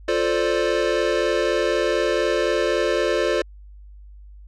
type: chord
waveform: square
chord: D minor seventh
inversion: first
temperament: equal with one note detuned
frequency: 350.4 / 440 / 523.3 / 587.3 Hz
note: F4 / A4 / C5 / D5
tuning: +6 / 0 / 0 / 0 cents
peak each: -25 dBFS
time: 0.08-3.42 s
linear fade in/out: 5 ms
effects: added 50 Hz sine -40 dBFS peak until 4.47 s + low-pass 5000 Hz 12 dB/octave